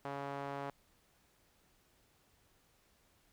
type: tone with band-pass filter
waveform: sawtooth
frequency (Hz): 140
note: C#3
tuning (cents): +18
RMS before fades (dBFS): -42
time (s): 0.05-0.7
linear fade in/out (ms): 0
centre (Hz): 840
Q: 1.2
effects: pink hiss -71 dBFS RMS until 3.32 s